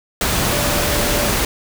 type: tone in noise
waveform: sine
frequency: 585 Hz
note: D5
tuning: 7 cents flat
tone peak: -24 dBFS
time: 0.52-1.29 s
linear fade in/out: 2 ms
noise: pink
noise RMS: -18 dBFS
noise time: 0.21-1.45 s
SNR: -9 dB
effects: none